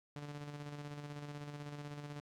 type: tone with tremolo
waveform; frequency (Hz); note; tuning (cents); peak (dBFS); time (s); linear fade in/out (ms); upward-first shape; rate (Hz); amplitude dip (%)
sawtooth; 146; D3; -10; -39; 0.16-2.2; 0; square; 16; 40
effects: low-pass 7000 Hz 12 dB/octave + 13-bit